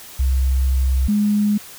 sine tone pair in turn, 65.41 / 207.7 Hz, C2 / G#3, 0 / 0 cents, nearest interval octave + minor sixth, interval 2000 cents, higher second, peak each -14 dBFS, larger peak neither, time 0.19-1.08 / 1.08-1.58 s, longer first, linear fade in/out 10 ms, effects white hiss -39 dBFS RMS until 1.78 s

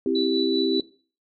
sine chord, C major, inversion none, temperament equal, 261.6 / 329.6 / 392 Hz, C4 / E4 / G4, 0 / 0 / 0 cents, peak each -25 / -25 / -24 dBFS, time 0.06-0.8 s, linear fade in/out 2 ms
sine tone with tremolo, 3958 Hz, B7, 3 cents sharp, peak -25 dBFS, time 0.15-0.81 s, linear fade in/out 5 ms, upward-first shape sine, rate 5.1 Hz, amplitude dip 45%
effects noise-tail reverb RT60 0.4 s tail -19 dB re dry

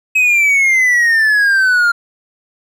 triangle exponential sweep, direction down, 2559 to 1391 Hz, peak -7 dBFS, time 0.15-1.92 s, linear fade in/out 10 ms, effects none

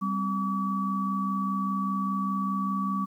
sine tone cluster, 195 / 260 / 1143 Hz, G3 / C4 / D6, -9 / -11 / -47 cents, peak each -28 / -37 / -29 dBFS, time 0.01-3.06 s, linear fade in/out 20 ms, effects 10-bit

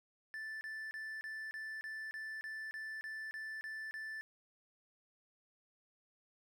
triangle tone bursts, 1760 Hz, A6, in tune, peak -40 dBFS, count 13, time 0.34-4.21 s, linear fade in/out 0 ms, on 270 ms, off 30 ms, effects none

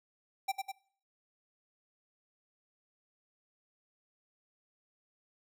square tone with echo, 780 Hz, G5, 9 cents flat, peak -30 dBFS, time 0.48-0.52 s, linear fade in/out 10 ms, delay 100 ms, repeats 2, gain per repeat -4 dB, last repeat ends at 0.72 s, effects noise-tail reverb RT60 0.5 s tail -21 dB re dry

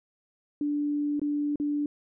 sine tone with dropouts, 292.5 Hz, D4, 7 cents flat, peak -25 dBFS, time 0.61-1.86 s, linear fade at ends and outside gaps 2 ms, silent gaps 1.196-1.216 / 1.558-1.599 s, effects none

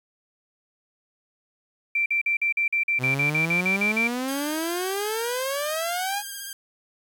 sine tone bursts, 2349 Hz, D7, in tune, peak -20 dBFS, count 14, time 1.95-4.075 s, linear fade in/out 5 ms, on 110 ms, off 45 ms
sawtooth exponential sweep, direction up, 124 to 838 Hz, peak -22 dBFS, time 2.98-6.23 s, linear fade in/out 50 ms
5% pulse tone with vibrato, 1602 Hz, G6, 37 cents sharp, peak -23 dBFS, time 4.28-6.53 s, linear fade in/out 2 ms, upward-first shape triangle, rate 16 Hz, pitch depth 34 cents each way
effects 9-bit

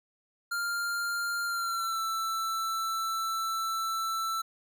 square tone with pitch glide, 1396.9 to 1330 Hz, F6 to E6, 0 to +15 cents, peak -30 dBFS, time 0.51-4.42 s, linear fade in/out 10 ms, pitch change -85 cents, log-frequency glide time 1.45-2 s, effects none

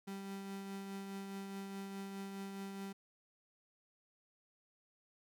35% pulse tone with tremolo, 196 Hz, G3, in tune, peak -40 dBFS, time 0.07-2.93 s, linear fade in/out 10 ms, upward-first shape triangle, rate 4.8 Hz, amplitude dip 35%, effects none

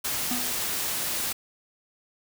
white noise, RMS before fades -29 dBFS, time 0.04-1.33 s, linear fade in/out 10 ms
square tone with exponential decay, 246.9 Hz, B3, in tune, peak -27 dBFS, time 0.31-0.64 s, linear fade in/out 2 ms, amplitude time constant 70 ms
effects none

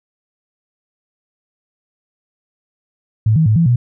sine tone with pitch steps, 109.1 / 159.4 / 108.3 / 167.1 / 121.4 Hz, A2 / D#3 / A2 / E3 / B2, -14 / +42 / -27 / +24 / -29 cents, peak -9 dBFS, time 3.26-3.76 s, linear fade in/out 5 ms, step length 100 ms, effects none

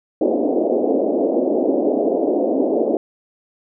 pink band-pass noise, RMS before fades -18 dBFS, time 0.21-2.97 s, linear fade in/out 2 ms, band 250 to 660 Hz, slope 48 dB/octave, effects none

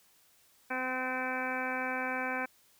harmonic tone, 256.7 Hz, C4, 33 cents flat, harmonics 1 / 2 / 3 / 4 / 5 / 6 / 7 / 8 / 9 / 10, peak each -40 / -40 / -39 / -41 / -45 / -37 / -43 / -50 / -39 / -49 dBFS, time 0.7-2.46 s, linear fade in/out 10 ms, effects white hiss -65 dBFS RMS until 2.79 s

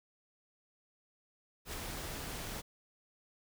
pink noise with ADSR envelope, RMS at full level -39 dBFS, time 1.65-2.62 s, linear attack 84 ms, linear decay 4 ms, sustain -3 dB, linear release 22 ms, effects none

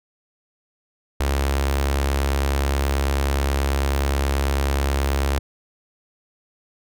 sawtooth tone with notch filter, 69.3 Hz, C#2, in tune, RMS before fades -21 dBFS, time 1.2-5.39 s, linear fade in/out 5 ms, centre 170 Hz, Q 0.81, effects none

